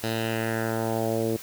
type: tone with low-pass filter sweep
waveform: 10% pulse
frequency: 112.9 Hz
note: A2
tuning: 45 cents sharp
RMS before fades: -27 dBFS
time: 0.03-1.37 s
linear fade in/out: 10 ms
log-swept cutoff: 4600 to 400 Hz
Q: 2
effects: white hiss -42 dBFS RMS until 1.42 s